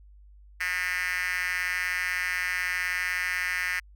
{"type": "tone with high-pass filter", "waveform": "5% pulse", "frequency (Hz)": 180.8, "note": "F#3", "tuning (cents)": -40, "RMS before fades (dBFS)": -29, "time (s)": [0.6, 3.8], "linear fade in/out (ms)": 10, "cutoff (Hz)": 1900, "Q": 4.5, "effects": ["added 50 Hz sine -49 dBFS peak until 3.95 s"]}